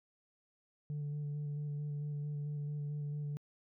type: tone with vibrato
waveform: sine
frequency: 146.83 Hz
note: D3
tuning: in tune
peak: -34 dBFS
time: 0.9-3.37 s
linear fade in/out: 0 ms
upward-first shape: square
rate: 4.5 Hz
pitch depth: 14 cents each way
effects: tanh soft clip ceiling -35 dBFS